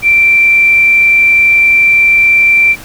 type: tone with frequency modulation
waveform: sine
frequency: 2349 Hz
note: D7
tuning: in tune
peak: -4 dBFS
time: 0.02-2.76 s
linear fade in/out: 50 ms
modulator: 31.7 Hz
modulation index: 0.33
effects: pink hiss -31 dBFS RMS until 2.84 s